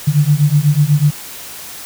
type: beating tone pair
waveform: sine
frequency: 143.5 / 151.6 Hz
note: D3 / D#3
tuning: -40 / -45 cents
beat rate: 8.1 Hz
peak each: -12 dBFS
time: 0.07-1.11 s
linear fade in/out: 10 ms
effects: white hiss -31 dBFS RMS until 1.85 s